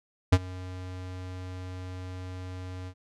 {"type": "tone with ADSR envelope", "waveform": "square", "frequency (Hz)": 91.9, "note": "F#2", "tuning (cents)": -11, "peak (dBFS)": -14, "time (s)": [0.32, 2.94], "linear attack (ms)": 11, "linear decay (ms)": 47, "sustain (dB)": -23, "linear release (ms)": 67, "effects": ["low-pass 7000 Hz 12 dB/octave"]}